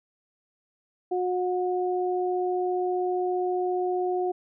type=tone pair together; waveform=sine; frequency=363 / 726 Hz; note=F#4 / F#5; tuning=-33 / -33 cents; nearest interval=octave; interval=1200 cents; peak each=-25 / -29 dBFS; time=1.11-4.32 s; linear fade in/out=10 ms; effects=none